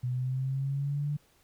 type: linear sweep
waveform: sine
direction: up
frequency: 123.47 to 148 Hz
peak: -28 dBFS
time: 0.03-1.17 s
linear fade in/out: 10 ms
effects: pink hiss -65 dBFS RMS until 1.43 s